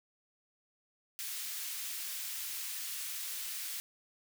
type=high-pass noise; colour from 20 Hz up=white; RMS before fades=-40 dBFS; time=1.19-3.8 s; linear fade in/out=0 ms; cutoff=1900 Hz; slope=12 dB/octave; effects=none